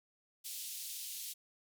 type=band-pass noise; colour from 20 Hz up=white; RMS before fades=-44 dBFS; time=0.44-1.34 s; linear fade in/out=20 ms; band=3000 to 16000 Hz; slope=24 dB/octave; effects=none